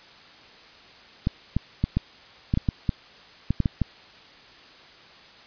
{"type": "clicks", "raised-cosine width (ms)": 5, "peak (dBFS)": -9, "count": 12, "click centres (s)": [1.271, 1.566, 1.84, 1.97, 2.539, 2.574, 2.688, 2.892, 3.506, 3.603, 3.658, 3.817], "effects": ["white hiss -49 dBFS RMS until 5.46 s", "resampled to 11025 Hz"]}